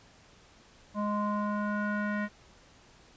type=tone with low-pass filter sweep; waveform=square; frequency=207.7 Hz; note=G#3; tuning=in tune; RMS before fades=-31 dBFS; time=0.94-2.29 s; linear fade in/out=50 ms; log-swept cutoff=920 to 1800 Hz; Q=4.5; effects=pink hiss -58 dBFS RMS until 3.16 s + resampled to 16000 Hz